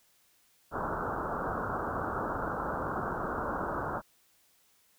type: low-pass noise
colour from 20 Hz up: white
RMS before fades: -34 dBFS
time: 0.71-4.02 s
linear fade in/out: 50 ms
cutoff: 1500 Hz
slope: 96 dB/octave
effects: white hiss -67 dBFS RMS until 4.98 s